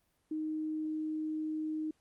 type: tone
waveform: sine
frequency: 311.1 Hz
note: D#4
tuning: in tune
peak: -33 dBFS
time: 0.31-1.91 s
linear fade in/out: 5 ms
effects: pink hiss -75 dBFS RMS until 2 s + Opus 32 kbps